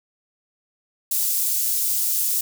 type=high-pass noise; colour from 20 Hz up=white; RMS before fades=-22 dBFS; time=1.11-2.41 s; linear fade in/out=5 ms; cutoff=7200 Hz; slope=12 dB/octave; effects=none